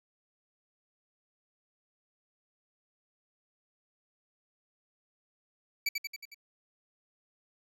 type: tone with echo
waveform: 25% pulse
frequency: 2302 Hz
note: D7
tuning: 35 cents flat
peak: -23 dBFS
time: 5.86-5.89 s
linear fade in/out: 5 ms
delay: 91 ms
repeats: 5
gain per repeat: -4 dB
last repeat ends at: 6.345 s
effects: none